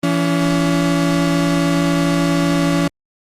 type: tone pair together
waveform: 35% pulse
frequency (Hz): 168.18 / 283.3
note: E3 / C#4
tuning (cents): +35 / +38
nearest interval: major sixth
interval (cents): 903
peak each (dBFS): -15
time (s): 0.03-2.88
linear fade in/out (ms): 5
effects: low-pass 10000 Hz 12 dB/octave + Opus 32 kbps